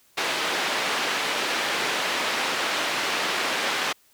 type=band-pass noise; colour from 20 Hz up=white; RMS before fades=-26 dBFS; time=0.17-3.93 s; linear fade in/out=10 ms; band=300 to 3000 Hz; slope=12 dB/octave; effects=white hiss -60 dBFS RMS until 4.13 s